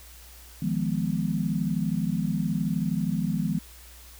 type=chord; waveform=sine; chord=F half-diminished seventh; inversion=third; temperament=equal; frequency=155.56 / 174.61 / 207.7 / 246.9 Hz; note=Eb3 / F3 / Ab3 / Cb4; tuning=0 / 0 / 0 / 0 cents; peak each=-30 / -28 / -29 / -32 dBFS; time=0.62-3.59 s; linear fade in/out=5 ms; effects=added 60 Hz sine -48 dBFS peak until 4.19 s + white hiss -50 dBFS RMS until 4.19 s